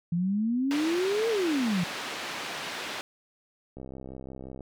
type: exponential two-way sweep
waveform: sine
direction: up then down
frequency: 166.4 to 468.1 to 166.4 Hz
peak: -24 dBFS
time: 0.12-1.84 s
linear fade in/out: 5 ms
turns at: 1.29 s
type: band-pass noise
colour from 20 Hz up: white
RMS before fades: -36 dBFS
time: 0.71-3.01 s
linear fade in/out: 0 ms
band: 200 to 3200 Hz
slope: 12 dB/octave
type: click train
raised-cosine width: 2 ms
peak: -28 dBFS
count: 56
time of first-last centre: 3.77-4.607 s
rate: 65.7 Hz
effects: none